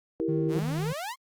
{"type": "chord", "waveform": "sine", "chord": "E diminished", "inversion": "none", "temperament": "equal", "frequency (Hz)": [329.6, 392, 466.2], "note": ["E4", "G4", "Bb4"], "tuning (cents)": [0, 0, 0], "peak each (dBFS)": [-28, -33, -31], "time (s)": [0.2, 0.59], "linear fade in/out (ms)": 0}
{"type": "tone with vibrato", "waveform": "triangle", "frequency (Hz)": 155.56, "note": "D#3", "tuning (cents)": 0, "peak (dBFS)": -26, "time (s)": [0.28, 0.93], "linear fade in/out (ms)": 10, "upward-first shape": "sine", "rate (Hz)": 19, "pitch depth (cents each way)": 11}
{"type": "exponential sweep", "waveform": "sawtooth", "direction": "up", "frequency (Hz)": [136.6, 1100], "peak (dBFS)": -29, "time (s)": [0.48, 1.16], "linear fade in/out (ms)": 50}
{"effects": ["Opus 48 kbps"]}